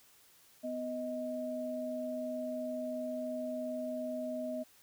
sine tone pair together, 250 / 627.1 Hz, B3 / D#5, +21 / +13 cents, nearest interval octave + major third, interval 1592 cents, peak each -39 / -37 dBFS, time 0.63-4.64 s, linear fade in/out 20 ms, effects white hiss -63 dBFS RMS until 4.82 s

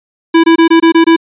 square tone bursts, 330 Hz, E4, 2 cents sharp, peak -4 dBFS, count 7, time 0.34-1.164 s, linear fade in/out 10 ms, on 98 ms, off 23 ms, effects resampled to 8000 Hz

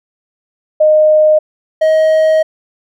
sine / triangle tone pair in turn, 616 / 630.8 Hz, D#5 / D#5, -17 / +24 cents, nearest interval unison, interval 41 cents, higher second, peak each -5 dBFS, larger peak neither, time 0.8-1.39 / 1.81-2.43 s, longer second, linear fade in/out 10 ms, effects none

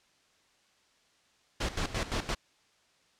pink noise with tremolo, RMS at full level -31 dBFS, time 1.6-2.35 s, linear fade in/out 10 ms, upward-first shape square, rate 5.8 Hz, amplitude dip 75%, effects white hiss -67 dBFS RMS until 3.19 s + low-pass 6000 Hz 12 dB/octave

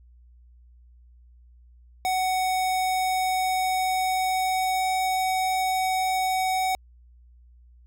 square tone with pitch glide, 746 to 750.3 Hz, F#5 to F#5, +14 to +24 cents, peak -23 dBFS, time 2.05-6.75 s, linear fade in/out 0 ms, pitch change +10 cents, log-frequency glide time 2.72-5.07 s, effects added 60 Hz sine -50 dBFS peak until 7.86 s

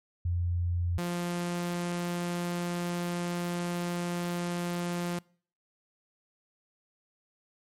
sine / sawtooth tone pair in turn, 87.31 / 174.62 Hz, F2 / F3, 0 / 0 cents, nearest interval octave, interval 1200 cents, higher second, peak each -26 dBFS, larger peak neither, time 0.25-0.98 / 0.98-5.19 s, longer second, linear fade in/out 5 ms, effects noise-tail reverb RT60 0.5 s tail -25 dB re dry + MP3 64 kbps

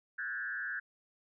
sine tone with frequency modulation, 1600 Hz, G6, 35 cents sharp, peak -35 dBFS, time 0.18-0.8 s, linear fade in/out 10 ms, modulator 118 Hz, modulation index 1.2, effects none

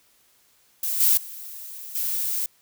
violet noise with level steps, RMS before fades -26 / -18 / -38 / -26 dBFS, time 0.83-2.46 s, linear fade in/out 2 ms, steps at 1 / 1.17 / 1.95 s, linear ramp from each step 5 ms, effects white hiss -61 dBFS RMS until 2.61 s

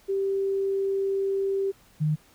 sine tone pair in turn, 390.9 / 152.99 Hz, G4 / D#3, -5 / -29 cents, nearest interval octave + major third, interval 1624 cents, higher first, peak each -23 / -21 dBFS, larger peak second, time 0.08-1.72 / 2-2.16 s, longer first, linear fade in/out 20 ms, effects pink hiss -58 dBFS RMS until 2.34 s

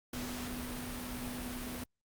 sine tone in noise, 246.9 Hz, B3, in tune, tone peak -41 dBFS, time 0.13-1.84 s, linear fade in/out 5 ms, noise pink, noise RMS -42 dBFS, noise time 0.13-1.84 s, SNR -2 dB, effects Opus 48 kbps

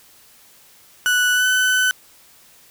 35% pulse tone with pitch glide, 1480 to 1507.6 Hz, F#6 to F#6, 0 to +32 cents, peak -13 dBFS, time 1.06-1.91 s, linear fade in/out 0 ms, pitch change +32 cents, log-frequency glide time 1.33-1.46 s, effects white hiss -50 dBFS RMS until 2.7 s

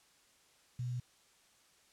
sine tone with quantisation, 123.47 Hz, B2, in tune, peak -35 dBFS, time 0.79-1 s, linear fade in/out 5 ms, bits 10, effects white hiss -67 dBFS RMS until 1.92 s + low-pass 9000 Hz 12 dB/octave

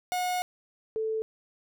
45% pulse / sine tone pair in turn, 725 / 440.2 Hz, F#5 / A4, -35 / +1 cents, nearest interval major sixth, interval 864 cents, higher first, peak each -27 dBFS, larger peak neither, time 0.12-0.42 / 0.96-1.22 s, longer first, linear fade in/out 0 ms, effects none

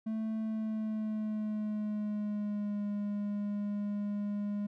triangle tone with pitch glide, 220 to 205.3 Hz, A3 to G#3, 0 to -20 cents, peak -30 dBFS, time 0.06-4.67 s, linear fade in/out 10 ms, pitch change -120 cents, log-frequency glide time 0.4-2.85 s, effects none

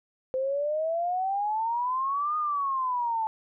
sine exponential two-way sweep, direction up then down, 514 to 1236 to 872 Hz, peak -25 dBFS, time 0.34-3.27 s, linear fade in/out 0 ms, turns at 2.37 s, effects none

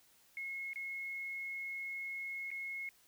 sine tone with dropouts, 2170 Hz, C#7, 37 cents flat, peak -39 dBFS, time 0.37-2.89 s, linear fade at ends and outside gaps 1 ms, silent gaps 0.733-0.758 / 2.505-2.514 s, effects white hiss -67 dBFS RMS until 3.07 s

